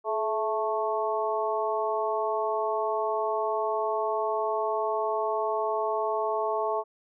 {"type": "harmonic tone with a mistuned harmonic", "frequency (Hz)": 220, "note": "A3", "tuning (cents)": 0, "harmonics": [2, 3, 4, 5], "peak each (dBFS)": [-30, -30, -31, -32], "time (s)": [0.04, 6.84], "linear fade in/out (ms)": 50, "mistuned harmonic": 2, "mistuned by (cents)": -43, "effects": []}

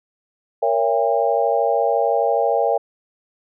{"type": "chord", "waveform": "sine", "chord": "A# diminished seventh", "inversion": "none", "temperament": "just", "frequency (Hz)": [466.2, 559.4, 671.3, 805.5], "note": ["A#4", "C#5", "E5", "G5"], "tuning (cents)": [0, 16, 31, 47], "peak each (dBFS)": -21, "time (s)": [0.62, 2.78], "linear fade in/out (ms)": 10, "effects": []}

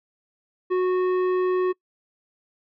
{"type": "tone with tanh clipping", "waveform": "sine", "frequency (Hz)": 367.2, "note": "F#4", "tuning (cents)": -13, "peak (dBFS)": -21, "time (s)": [0.7, 1.73], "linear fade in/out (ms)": 20, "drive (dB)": 11, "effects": ["noise-tail reverb RT60 0.1 s tail -25 dB re dry"]}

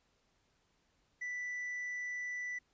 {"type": "tone with tanh clipping", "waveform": "sine", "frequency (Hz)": 1975.5, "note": "B6", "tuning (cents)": 0, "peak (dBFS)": -38, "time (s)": [1.21, 2.59], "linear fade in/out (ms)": 10, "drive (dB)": 2, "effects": ["pink hiss -75 dBFS RMS until 2.73 s", "resampled to 16000 Hz"]}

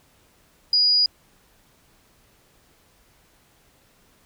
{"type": "tone", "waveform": "sine", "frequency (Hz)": 4900, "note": "D#8", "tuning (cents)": -27, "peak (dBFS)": -15, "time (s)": [0.73, 1.06], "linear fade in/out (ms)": 2, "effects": ["pink hiss -59 dBFS RMS until 4.25 s"]}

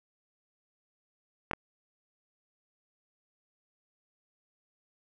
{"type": "clicks", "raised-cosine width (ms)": 0.5, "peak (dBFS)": -15, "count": 2, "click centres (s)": [1.512, 1.534], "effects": []}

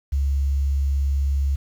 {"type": "tone with quantisation", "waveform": "sine", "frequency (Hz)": 69.3, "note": "C#2", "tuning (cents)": 0, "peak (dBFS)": -18, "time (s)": [0.12, 1.56], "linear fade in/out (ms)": 10, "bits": 8, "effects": []}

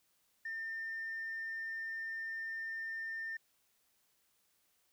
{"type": "tone", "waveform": "sine", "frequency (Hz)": 1805, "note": "A6", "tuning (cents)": 44, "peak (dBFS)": -37, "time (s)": [0.45, 3.37], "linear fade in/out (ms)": 5, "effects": ["tanh soft clip ceiling -35 dBFS", "white hiss -75 dBFS RMS until 4.92 s"]}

